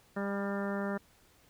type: harmonic tone with a mistuned harmonic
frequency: 199.7 Hz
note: G3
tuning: 32 cents sharp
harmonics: 1 / 2 / 3 / 4 / 5 / 6 / 7 / 8 / 9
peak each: -34 / -39 / -39 / -46 / -46 / -46 / -44 / -49 / -46 dBFS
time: 0.16-0.98 s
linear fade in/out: 10 ms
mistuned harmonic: 5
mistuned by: -24 cents
effects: pink hiss -64 dBFS RMS until 1.49 s